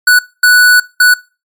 square tone bursts at uneven times, 1480 Hz, F#6, in tune, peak -4 dBFS, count 3, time 0.07-0.19 / 0.43-0.8 / 1-1.14 s, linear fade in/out 5 ms, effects noise-tail reverb RT60 0.3 s tail -21 dB re dry + MP3 96 kbps

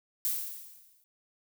violet noise with exponential decay, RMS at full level -28 dBFS, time 0.25-1.04 s, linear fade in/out 0 ms, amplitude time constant 170 ms, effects none

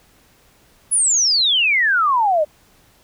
sine exponential sweep, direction down, 10548 to 581 Hz, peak -13 dBFS, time 0.91-2.45 s, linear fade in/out 20 ms, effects pink hiss -54 dBFS RMS until 3.03 s

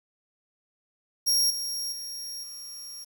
sawtooth tone with level steps, 5588 Hz, F8, in tune, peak -18 / -27 / -32 / -36 dBFS, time 1.26-3.05 s, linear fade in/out 20 ms, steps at 1.5 / 1.92 / 2.43 s, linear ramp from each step 5 ms, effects 9-bit

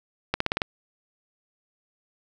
accelerating click train, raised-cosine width 0.3 ms, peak -7 dBFS, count 6, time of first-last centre 0.34-0.618 s, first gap 64 ms, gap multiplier 0.93, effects none

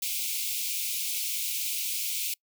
white high-pass noise, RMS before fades -31 dBFS, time 0.02-2.34 s, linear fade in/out 5 ms, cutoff 2200 Hz, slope 96 dB/octave, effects noise-tail reverb RT60 0.1 s tail -26 dB re dry

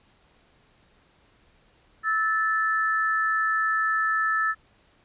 sine tone pair together, 1309.5 / 1753 Hz, E6 / A6, -12 / -7 cents, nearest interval perfect fourth, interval 505 cents, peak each -24 dBFS, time 2.03-4.55 s, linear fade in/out 50 ms, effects pink hiss -61 dBFS RMS until 5.04 s + resampled to 8000 Hz

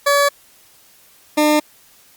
20% pulse tone pair in turn, 569 / 301.4 Hz, C#5 / D4, +45 / +45 cents, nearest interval major seventh, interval 1100 cents, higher first, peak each -7 dBFS, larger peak neither, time 0.06-0.29 / 1.37-1.6 s, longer neither, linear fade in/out 10 ms, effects white hiss -50 dBFS RMS until 2.16 s + Opus 48 kbps

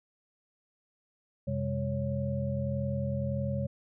sine tone cluster, 90.2 / 131.8 / 202.7 / 554 Hz, F#2 / C3 / G#3 / C#5, -44 / +13 / -42 / -1 cents, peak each -36 / -32 / -35 / -36 dBFS, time 1.47-3.67 s, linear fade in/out 10 ms, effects none

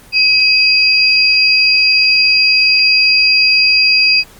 sine tone pair together, 2539 / 4798 Hz, D#7 / D8, +34 / +36 cents, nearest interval major seventh, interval 1102 cents, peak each -10 dBFS, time 0.12-4.24 s, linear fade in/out 50 ms, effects pink hiss -41 dBFS RMS until 4.39 s + Opus 24 kbps

